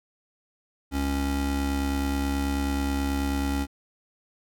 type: tone pair together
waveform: square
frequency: 69.3 / 277.2 Hz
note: C#2 / C#4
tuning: 0 / 0 cents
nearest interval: 2 octaves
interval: 2400 cents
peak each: -28 dBFS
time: 0.91-3.67 s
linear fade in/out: 50 ms
effects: none